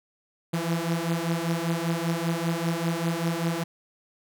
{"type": "beating tone pair", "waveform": "sawtooth", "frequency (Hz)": [164.81, 169.91], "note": ["E3", "F3"], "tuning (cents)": [0, -47], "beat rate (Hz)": 5.1, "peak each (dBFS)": -24, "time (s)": [0.53, 3.64], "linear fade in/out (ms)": 10, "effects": []}